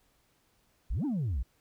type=exponential two-way sweep; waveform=sine; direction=up then down; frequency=38.89 to 316.3 to 51.6 Hz; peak=-26 dBFS; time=0.9-1.43 s; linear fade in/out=10 ms; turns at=1.05 s; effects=tanh soft clip ceiling -27 dBFS + pink hiss -70 dBFS RMS until 1.6 s